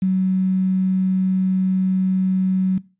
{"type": "tone with quantisation", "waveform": "sine", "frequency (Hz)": 187.6, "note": "F#3", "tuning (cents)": 24, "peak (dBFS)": -15, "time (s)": [0.02, 2.78], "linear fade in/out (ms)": 5, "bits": 7, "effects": ["noise-tail reverb RT60 0.3 s tail -20 dB re dry", "resampled to 8000 Hz"]}